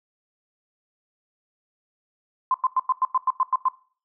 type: tone bursts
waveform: sine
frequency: 1035 Hz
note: C6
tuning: 19 cents flat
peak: -17 dBFS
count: 10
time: 2.51-3.685 s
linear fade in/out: 2 ms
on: 32 ms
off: 95 ms
effects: noise-tail reverb RT60 0.4 s tail -19 dB re dry